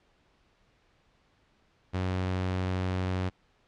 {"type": "tone", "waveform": "sawtooth", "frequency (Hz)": 92.5, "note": "F#2", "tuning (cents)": 0, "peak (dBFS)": -24, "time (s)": [1.93, 3.3], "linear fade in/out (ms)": 20, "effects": ["pink hiss -67 dBFS RMS until 3.67 s", "low-pass 4000 Hz 12 dB/octave"]}